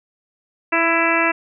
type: harmonic tone with a mistuned harmonic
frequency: 332.7 Hz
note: E4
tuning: 16 cents sharp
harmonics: 1 / 2 / 3 / 4 / 5 / 6 / 7 / 8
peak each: -23 / -23 / -23 / -23 / -23 / -23 / -23 / -23 dBFS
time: 0.72-1.32 s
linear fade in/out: 10 ms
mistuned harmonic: 1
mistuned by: -15 cents
effects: none